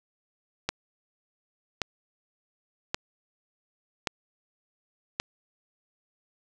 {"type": "click train", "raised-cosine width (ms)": 0.2, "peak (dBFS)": -9, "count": 5, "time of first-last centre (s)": [0.69, 5.2], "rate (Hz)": 0.887, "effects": []}